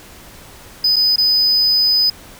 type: tone with dropouts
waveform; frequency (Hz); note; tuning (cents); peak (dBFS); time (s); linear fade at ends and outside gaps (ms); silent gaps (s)
triangle; 5000; D#8; +8; -10; 0.84-2.1; 5; 0.96-0.964 / 1.16-1.181
effects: pink hiss -40 dBFS RMS until 2.39 s